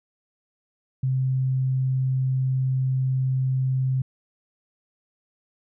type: tone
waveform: sine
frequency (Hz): 130.81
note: C3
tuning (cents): 0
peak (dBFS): -20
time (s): 1.03-4.02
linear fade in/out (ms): 5
effects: none

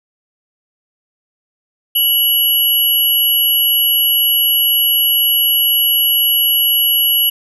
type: tone pair together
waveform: sine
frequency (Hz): 2960 / 11358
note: F#7 / F9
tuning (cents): 0 / +28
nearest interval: octave + major seventh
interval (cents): 2328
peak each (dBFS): -13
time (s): 1.95-7.3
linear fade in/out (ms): 10
effects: none

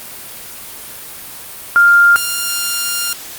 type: tone pair in turn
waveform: sine / 5% pulse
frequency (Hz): 1400 / 1400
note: F6 / F6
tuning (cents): +4 / +4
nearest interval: unison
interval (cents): 0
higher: neither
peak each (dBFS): -5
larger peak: neither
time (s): 1.76-2.16 / 2.16-3.13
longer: second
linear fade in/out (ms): 0
effects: white hiss -31 dBFS RMS until 3.38 s + Opus 32 kbps

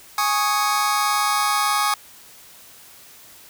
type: chord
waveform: sawtooth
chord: Ab suspended fourth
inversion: none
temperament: just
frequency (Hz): 830.6 / 1107.5 / 1245.9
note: Ab5 / Db6 / Eb6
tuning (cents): 0 / -2 / +2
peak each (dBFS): -19 / -19 / -18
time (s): 0.18-1.94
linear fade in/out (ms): 2
effects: white hiss -46 dBFS RMS until 3.49 s

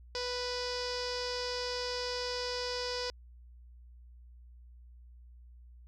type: tone with low-pass filter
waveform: sawtooth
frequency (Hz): 493.9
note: B4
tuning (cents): 0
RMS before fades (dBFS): -36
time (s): 0.15-3.1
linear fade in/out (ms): 0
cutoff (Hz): 5000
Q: 6.7
effects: added 60 Hz sine -51 dBFS peak until 5.87 s

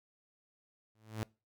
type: tone with exponential growth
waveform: sawtooth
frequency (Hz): 109.3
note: A2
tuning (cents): -11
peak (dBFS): -28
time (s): 0.95-1.23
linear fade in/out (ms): 0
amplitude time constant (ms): 59
effects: noise-tail reverb RT60 0.3 s tail -24 dB re dry

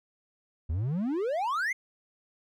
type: exponential sweep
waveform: triangle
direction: up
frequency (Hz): 72.7 to 2181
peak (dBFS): -25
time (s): 0.69-1.73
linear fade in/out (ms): 10
effects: none

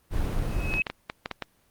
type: noise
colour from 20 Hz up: brown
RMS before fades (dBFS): -27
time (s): 0.1-0.82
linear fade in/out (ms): 50
type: tone with exponential growth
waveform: sine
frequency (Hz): 2559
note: D#7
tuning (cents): +48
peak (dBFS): -20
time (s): 0.42-0.82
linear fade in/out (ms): 1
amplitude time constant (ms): 86
type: clicks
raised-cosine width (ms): 0.3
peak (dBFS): -14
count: 7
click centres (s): 0.739 / 0.868 / 0.9 / 1.099 / 1.259 / 1.313 / 1.423
effects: pink hiss -65 dBFS RMS until 1.7 s + Opus 24 kbps

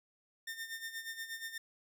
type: tone with tremolo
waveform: sawtooth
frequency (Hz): 1813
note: A#6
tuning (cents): -49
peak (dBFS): -35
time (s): 0.47-1.58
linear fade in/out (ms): 5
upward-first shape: sine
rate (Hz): 8.4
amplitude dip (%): 70
effects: none

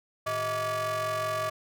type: ring-modulated tone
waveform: 45% pulse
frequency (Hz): 261.6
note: C4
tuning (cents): 0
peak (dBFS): -25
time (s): 0.26-1.5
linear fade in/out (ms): 10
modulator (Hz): 893
effects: none

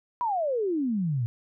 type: exponential sweep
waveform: sine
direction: down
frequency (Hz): 1007 to 111.2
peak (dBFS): -24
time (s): 0.21-1.26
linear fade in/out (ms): 0
effects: none

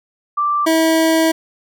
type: tone pair in turn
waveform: sine / 25% pulse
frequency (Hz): 1174.7 / 323.2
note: D6 / E4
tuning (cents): 0 / -34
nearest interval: octave + minor seventh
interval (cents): 2234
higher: first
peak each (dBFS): -14 / -8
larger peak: second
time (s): 0.37-0.66 / 0.66-1.32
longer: second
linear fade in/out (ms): 10
effects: none

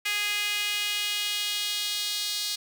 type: tone with high-pass filter sweep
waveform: sawtooth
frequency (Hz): 413.6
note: G#4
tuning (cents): -7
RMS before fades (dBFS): -29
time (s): 0.05-2.56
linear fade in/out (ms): 10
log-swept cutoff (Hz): 2300 to 4100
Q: 2.5
effects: none

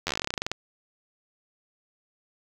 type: slowing click train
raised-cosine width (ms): 0.2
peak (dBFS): -10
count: 18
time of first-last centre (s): 0.07-0.516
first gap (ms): 11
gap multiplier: 1.1
effects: 7-bit

